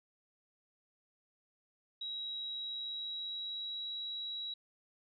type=tone with pitch glide; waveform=sine; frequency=3853 to 3880 Hz; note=B7 to B7; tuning=-44 to -31 cents; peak=-38 dBFS; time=2.01-4.54 s; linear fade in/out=5 ms; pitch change=+13 cents; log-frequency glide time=2.42-3.89 s; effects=none